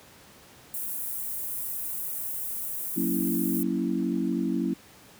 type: high-pass noise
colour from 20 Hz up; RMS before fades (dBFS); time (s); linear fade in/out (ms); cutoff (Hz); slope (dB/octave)
white; -33; 0.74-3.63; 0; 10000; 24
type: chord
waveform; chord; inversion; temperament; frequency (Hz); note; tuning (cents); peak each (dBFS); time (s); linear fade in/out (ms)
sine; F# dominant seventh; none; equal; 185 / 233.1 / 277.2 / 329.6; F#3 / A#3 / C#4 / E4; 0 / 0 / 0 / 0; -30; 2.96-4.74; 10
effects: pink hiss -52 dBFS RMS until 5.19 s + high-pass 80 Hz 12 dB/octave